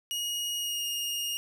sawtooth tone with pitch glide, 2882 to 2847 Hz, F#7 to F7, -46 to +33 cents, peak -27 dBFS, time 0.11-1.37 s, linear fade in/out 0 ms, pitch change -21 cents, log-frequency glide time 0.59-0.85 s, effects none

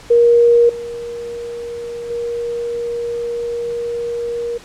sine tone with level steps, 472.6 Hz, A#4, 24 cents sharp, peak -7 / -24 / -19 dBFS, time 0.1-4.58 s, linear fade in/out 10 ms, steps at 0.69 / 2.1 s, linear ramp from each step 5 ms, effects pink hiss -40 dBFS RMS until 4.64 s + low-pass 8000 Hz 12 dB/octave

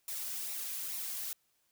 blue noise with flanger, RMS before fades -39 dBFS, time 0.08-1.33 s, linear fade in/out 2 ms, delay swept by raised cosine 0.62 to 2.32 ms, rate 2.3 Hz, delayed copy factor -0.5, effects white hiss -75 dBFS RMS until 1.71 s

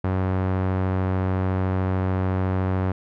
sawtooth tone with low-pass filter, 93.7 Hz, F#2, 22 cents sharp, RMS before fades -23 dBFS, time 0.04-2.92 s, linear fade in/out 5 ms, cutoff 1400 Hz, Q 0.88, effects none

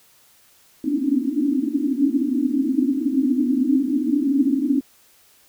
white band-pass noise, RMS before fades -20 dBFS, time 0.84-4.81 s, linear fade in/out 2 ms, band 250 to 300 Hz, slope 96 dB/octave, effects white hiss -55 dBFS RMS until 5.48 s

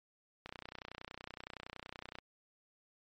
click train, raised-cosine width 0.3 ms, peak -28 dBFS, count 54, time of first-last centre 0.46-2.186 s, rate 30.7 Hz, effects MP3 48 kbps

